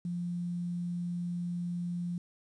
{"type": "tone with quantisation", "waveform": "sine", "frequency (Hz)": 174.61, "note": "F3", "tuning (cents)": 0, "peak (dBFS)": -32, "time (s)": [0.05, 2.18], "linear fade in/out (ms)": 2, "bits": 10, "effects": ["resampled to 22050 Hz"]}